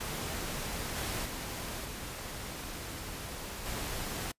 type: noise with level steps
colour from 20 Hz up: pink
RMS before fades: -37 / -35 / -39 / -41 / -37 dBFS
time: 0-4.32 s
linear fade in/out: 10 ms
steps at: 0.96 / 1.24 / 1.84 / 3.65 s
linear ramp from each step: 20 ms
effects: noise-tail reverb RT60 0.1 s tail -25 dB re dry + resampled to 32000 Hz